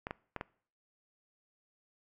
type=clicks; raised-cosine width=0.5 ms; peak=-22 dBFS; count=4; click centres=0.069 / 0.109 / 0.363 / 0.411 s; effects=noise-tail reverb RT60 0.5 s tail -22 dB re dry